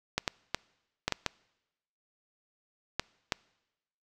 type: clicks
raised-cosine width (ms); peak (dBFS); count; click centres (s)
0.2; -10; 8; 0.18 / 0.278 / 0.546 / 1.08 / 1.123 / 1.263 / 2.996 / 3.322
effects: noise-tail reverb RT60 1.0 s tail -25 dB re dry